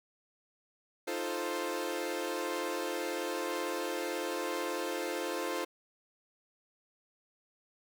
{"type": "chord", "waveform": "sawtooth", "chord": "F dominant seventh", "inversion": "third", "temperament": "equal", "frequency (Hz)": [311.1, 349.2, 440, 523.3], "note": ["Eb4", "F4", "A4", "C5"], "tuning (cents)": [0, 0, 0, 0], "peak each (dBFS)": [-37, -34, -36, -34], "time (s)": [1.07, 5.65], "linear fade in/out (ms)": 10, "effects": []}